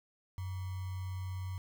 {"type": "tone with sample-and-hold", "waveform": "sine", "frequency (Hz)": 93, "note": "F#2", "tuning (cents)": 9, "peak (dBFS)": -36, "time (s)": [0.38, 1.58], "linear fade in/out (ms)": 0, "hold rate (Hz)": 1050, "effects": []}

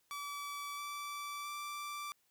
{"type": "tone with pitch steps", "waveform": "sawtooth", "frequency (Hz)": [1150, 1160.7, 1171.5], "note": ["D6", "D6", "D6"], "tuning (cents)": [-37, -21, -5], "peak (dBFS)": -37, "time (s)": [0.11, 2.12], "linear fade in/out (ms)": 0, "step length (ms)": 670, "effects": ["white hiss -75 dBFS RMS until 2.3 s"]}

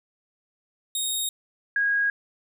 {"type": "tone pair in turn", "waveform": ["15% pulse", "sine"], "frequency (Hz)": [3729, 1641.5], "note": ["A#7", "G#6"], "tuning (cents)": [0, -21], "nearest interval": "octave + major second", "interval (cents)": 1421, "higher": "first", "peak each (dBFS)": [-18, -20], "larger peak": "first", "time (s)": [[0.95, 1.29], [1.76, 2.1]], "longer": "neither", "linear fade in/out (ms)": 2, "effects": []}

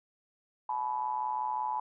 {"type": "ring-modulated tone", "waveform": "triangle", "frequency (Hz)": 62.7, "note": "B1", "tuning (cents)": 27, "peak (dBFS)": -25, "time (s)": [0.69, 1.8], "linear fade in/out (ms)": 5, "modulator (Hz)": 924, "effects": []}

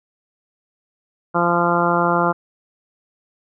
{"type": "harmonic tone", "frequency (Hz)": 172.7, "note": "F3", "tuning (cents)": -19, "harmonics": [1, 2, 3, 4, 5, 6, 7, 8], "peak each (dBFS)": [-23, -23, -23, -23, -23, -23, -23, -23], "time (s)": [1.34, 2.33], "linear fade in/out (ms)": 20, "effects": []}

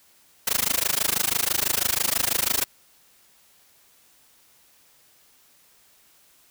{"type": "noise with amplitude modulation", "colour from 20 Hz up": "white", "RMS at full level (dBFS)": -20, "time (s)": [0.47, 2.65], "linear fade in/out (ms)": 5, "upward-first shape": "sine", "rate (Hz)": 26.1, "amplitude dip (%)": 100, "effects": ["white hiss -58 dBFS RMS until 6.5 s"]}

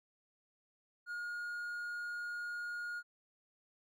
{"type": "tone", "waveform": "triangle", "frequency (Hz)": 1431, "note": "F6", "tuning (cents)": 42, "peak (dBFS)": -37, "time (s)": [1.06, 3.03], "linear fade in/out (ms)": 50, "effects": []}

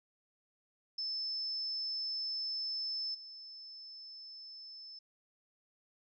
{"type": "tone with level steps", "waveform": "sine", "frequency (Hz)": 5260, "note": "E8", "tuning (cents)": -5, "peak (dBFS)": [-35, -47], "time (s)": [0.98, 4.99], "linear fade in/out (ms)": 5, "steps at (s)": 3.14, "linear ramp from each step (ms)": 10, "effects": []}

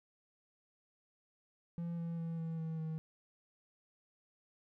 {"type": "tone with pitch steps", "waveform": "triangle", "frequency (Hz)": [170, 167.76, 165.54, 163.36, 161.2, 159.07], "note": ["F3", "E3", "E3", "E3", "E3", "D#3"], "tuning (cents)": [-46, 31, 8, -15, -38, 39], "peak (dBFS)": -35, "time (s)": [1.78, 2.98], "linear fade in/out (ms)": 0, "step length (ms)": 200, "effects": []}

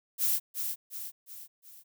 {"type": "noise with echo", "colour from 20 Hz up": "violet", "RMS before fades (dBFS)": -27, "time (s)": [0.18, 0.4], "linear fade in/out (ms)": 50, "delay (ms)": 360, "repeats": 4, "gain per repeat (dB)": -6, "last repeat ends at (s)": 1.84, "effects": []}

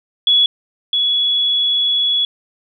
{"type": "tone pair in turn", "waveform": "sine", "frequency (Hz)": [3382, 3382], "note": ["G#7", "G#7"], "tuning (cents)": [31, 31], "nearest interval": "unison", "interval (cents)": 0, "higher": "neither", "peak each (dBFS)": [-9, -13], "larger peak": "first", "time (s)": [[0.27, 0.46], [0.93, 2.25]], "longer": "second", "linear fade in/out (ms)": 2, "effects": []}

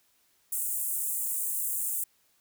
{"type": "high-pass noise", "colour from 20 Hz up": "pink", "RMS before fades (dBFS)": -31, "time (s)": [0.52, 2.04], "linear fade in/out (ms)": 5, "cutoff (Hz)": 7900, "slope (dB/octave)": 48, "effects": ["white hiss -68 dBFS RMS until 2.4 s"]}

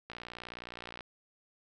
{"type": "click train", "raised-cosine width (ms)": 0.3, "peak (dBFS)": -27, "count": 55, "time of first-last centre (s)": [0.1, 1.008], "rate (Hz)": 59.5, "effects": []}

